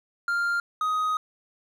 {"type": "tone pair in turn", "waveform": "triangle", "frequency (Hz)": [1396.9, 1253.4], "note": ["F6", "D#6"], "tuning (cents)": [0, 12], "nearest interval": "major second", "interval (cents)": 188, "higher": "first", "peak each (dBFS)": -21, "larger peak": "neither", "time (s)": [[0.28, 0.6], [0.81, 1.17]], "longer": "second", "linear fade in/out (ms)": 2, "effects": []}